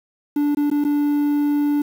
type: tone with dropouts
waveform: triangle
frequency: 291.7 Hz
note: D4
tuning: 12 cents flat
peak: -14 dBFS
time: 0.36-1.82 s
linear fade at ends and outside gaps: 5 ms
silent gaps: 0.549-0.57 / 0.701-0.713 / 0.841-0.848 s
effects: 7-bit